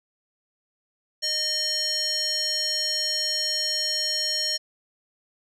square tone with band-pass filter, 612 Hz, D#5, 29 cents flat, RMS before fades -26 dBFS, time 1.22-4.58 s, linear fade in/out 20 ms, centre 5200 Hz, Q 5.3, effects none

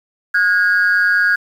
sine tone pair together, 1448 / 1638.9 Hz, F#6 / G#6, -38 / -23 cents, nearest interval major second, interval 215 cents, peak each -13 / -12 dBFS, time 0.34-1.36 s, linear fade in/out 10 ms, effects tanh soft clip ceiling -7 dBFS + 7-bit

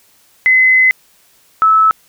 sine tone pair in turn, 2037 / 1303.4 Hz, C7 / E6, -47 / -20 cents, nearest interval minor sixth, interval 773 cents, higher first, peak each -6 dBFS, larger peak neither, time 0.46-0.91 / 1.62-1.91 s, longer first, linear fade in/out 0 ms, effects white hiss -51 dBFS RMS until 2.08 s

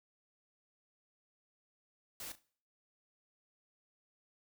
white noise with echo, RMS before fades -45 dBFS, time 2.2-2.32 s, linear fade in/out 2 ms, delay 35 ms, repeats 2, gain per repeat -13 dB, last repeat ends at 2.39 s, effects noise-tail reverb RT60 0.5 s tail -21 dB re dry

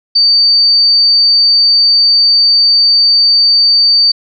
sine tone, 4600 Hz, D8, 37 cents flat, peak -5 dBFS, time 0.15-4.12 s, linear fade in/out 10 ms, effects none

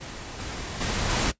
pink noise with level steps, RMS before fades -38 / -34 / -27 / -24 dBFS, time 0-1.32 s, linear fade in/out 20 ms, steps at 0.39 / 0.8 / 1.09 s, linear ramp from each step 10 ms, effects noise-tail reverb RT60 0.1 s tail -17 dB re dry + resampled to 16000 Hz

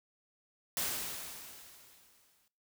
white noise with exponential decay, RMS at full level -33 dBFS, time 0.77-2.48 s, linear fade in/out 1 ms, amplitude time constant 370 ms, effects noise-tail reverb RT60 0.4 s tail -20 dB re dry

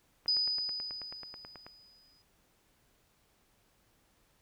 click train, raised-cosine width 0.5 ms, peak -32 dBFS, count 14, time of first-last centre 0.26-1.665 s, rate 9.25 Hz
sine tone with exponential decay, 4978 Hz, D#8, in tune, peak -25 dBFS, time 0.28-2.22 s, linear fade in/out 2 ms, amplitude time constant 420 ms
effects pink hiss -70 dBFS RMS until 4.41 s

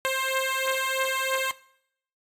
10% pulse beating tone pair, 527 / 530.1 Hz, C5 / C5, +12 / +23 cents, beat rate 3.1 Hz, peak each -20 / -19 dBFS, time 0.05-1.51 s, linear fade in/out 0 ms, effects noise-tail reverb RT60 0.7 s tail -20 dB re dry + AAC 64 kbps

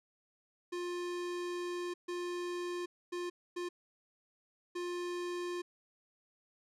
square tone bursts at uneven times, 352.9 Hz, F4, 18 cents sharp, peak -37 dBFS, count 5, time 0.72-1.94 / 2.08-2.86 / 3.12-3.3 / 3.56-3.69 / 4.75-5.62 s, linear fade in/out 10 ms, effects low-pass 8000 Hz 12 dB/octave

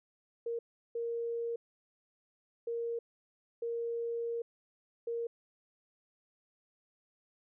sine tone bursts at uneven times, 466.6 Hz, A#4, 2 cents sharp, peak -33 dBFS, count 5, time 0.46-0.59 / 0.95-1.56 / 2.67-2.99 / 3.62-4.42 / 5.07-5.27 s, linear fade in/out 5 ms, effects none

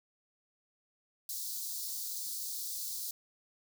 white high-pass noise, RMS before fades -39 dBFS, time 1.29-3.11 s, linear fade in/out 2 ms, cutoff 4000 Hz, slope 48 dB/octave, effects none

